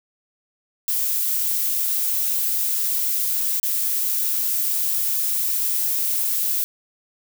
violet noise with dropouts, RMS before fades -22 dBFS, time 0.88-6.64 s, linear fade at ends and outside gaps 0 ms, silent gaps 3.598-3.631 s, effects none

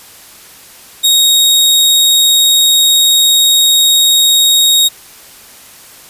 sawtooth tone, 3759 Hz, A#7, 14 cents sharp, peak -3 dBFS, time 1.03-4.89 s, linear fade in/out 20 ms, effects white hiss -37 dBFS RMS until 6.09 s + resampled to 32000 Hz

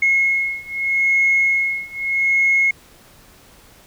sine beating tone pair, 2167 / 2167.8 Hz, C#7 / C#7, -40 / -39 cents, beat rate 0.8 Hz, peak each -18 / -17 dBFS, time 0.02-2.71 s, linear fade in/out 5 ms, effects tanh soft clip ceiling -7 dBFS + pink hiss -48 dBFS RMS until 3.86 s

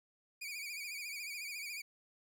sawtooth tone with vibrato, 2349 Hz, D7, in tune, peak -38 dBFS, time 0.41-1.82 s, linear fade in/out 10 ms, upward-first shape sine, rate 14 Hz, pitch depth 88 cents each way, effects none

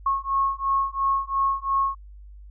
sine beating tone pair, 1091 / 1093.9 Hz, C#6 / C#6, -28 / -23 cents, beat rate 2.9 Hz, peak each -24 dBFS, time 0.06-1.95 s, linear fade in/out 5 ms, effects added 50 Hz sine -41 dBFS peak until 2.5 s

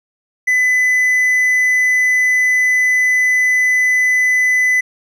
triangle tone, 2005 Hz, B6, 26 cents sharp, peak -9 dBFS, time 0.47-4.81 s, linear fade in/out 10 ms, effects none

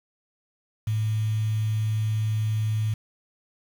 sine tone with quantisation, 108.6 Hz, A2, 22 cents flat, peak -22 dBFS, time 0.87-2.94 s, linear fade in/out 5 ms, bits 7, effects none

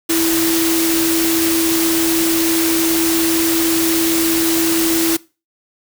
sine tone in noise, 329.6 Hz, E4, in tune, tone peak -15 dBFS, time 0.09-5.17 s, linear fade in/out 10 ms, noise white, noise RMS -19 dBFS, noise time 0.09-5.17 s, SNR +1 dB, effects noise-tail reverb RT60 0.3 s tail -21 dB re dry

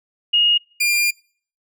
sine / sawtooth tone pair in turn, 2864 / 2401 Hz, F7 / D7, +43 / +38 cents, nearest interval minor third, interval 305 cents, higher first, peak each -12 dBFS, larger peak neither, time 0.33-0.58 / 0.8-1.11 s, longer second, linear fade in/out 10 ms, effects noise-tail reverb RT60 0.5 s tail -26 dB re dry

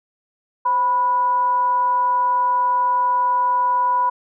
sine tone with frequency modulation, 987.8 Hz, B5, in tune, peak -15 dBFS, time 0.65-4.1 s, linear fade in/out 10 ms, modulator 459 Hz, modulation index 0.2, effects none

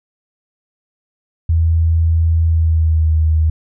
sine tone with pitch glide, 82 to 78.98 Hz, E2 to D#2, -9 to +26 cents, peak -10 dBFS, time 1.49-3.5 s, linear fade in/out 5 ms, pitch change -65 cents, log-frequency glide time 2.45-3.1 s, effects none

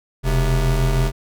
square tone pair together, 41.93 / 132.3 Hz, E1 / C3, +30 / +20 cents, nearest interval octave + minor sixth, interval 1990 cents, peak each -18 / -20 dBFS, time 0.23-1.12 s, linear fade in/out 50 ms, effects none

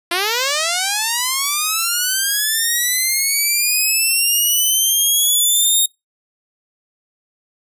5% pulse linear sweep, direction up, 334.8 to 3729 Hz, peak -5 dBFS, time 0.11-5.86 s, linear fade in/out 5 ms, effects noise-tail reverb RT60 0.2 s tail -26 dB re dry + resampled to 32000 Hz

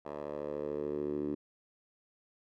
10% pulse tone with band-pass filter sweep, 73.7 Hz, D2, 7 cents sharp, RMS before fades -37 dBFS, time 0.05-1.35 s, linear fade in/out 10 ms, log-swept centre 700 to 310 Hz, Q 3.5, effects none

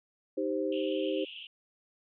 sine chord, C minor, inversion first, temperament equal, 311.1 / 392 / 523.3 Hz, Eb4 / G4 / C5, 0 / 0 / 0 cents, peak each -33 dBFS, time 0.37-1.25 s, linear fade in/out 10 ms
pink band-pass noise, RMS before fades -45 dBFS, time 0.72-1.47 s, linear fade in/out 5 ms, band 2700 to 3200 Hz, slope 96 dB/octave
effects none

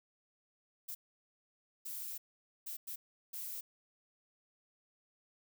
violet noise bursts at uneven times, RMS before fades -43 dBFS, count 5, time 0.88-0.95 / 1.85-2.18 / 2.66-2.77 / 2.87-2.96 / 3.33-3.61 s, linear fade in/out 10 ms, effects none

